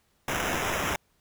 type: noise with sample-and-hold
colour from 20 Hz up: violet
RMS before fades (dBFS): -29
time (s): 0.28-0.96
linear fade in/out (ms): 2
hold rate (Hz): 4410
effects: pink hiss -69 dBFS RMS until 1.2 s